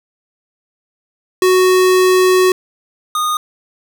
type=tone pair in turn; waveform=square; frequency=370 / 1231.3 Hz; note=F#4 / D#6; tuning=0 / -18 cents; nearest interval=octave + major sixth; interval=2082 cents; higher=second; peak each=-9 / -15 dBFS; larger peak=first; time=1.42-2.52 / 3.15-3.37 s; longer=first; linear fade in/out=2 ms; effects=none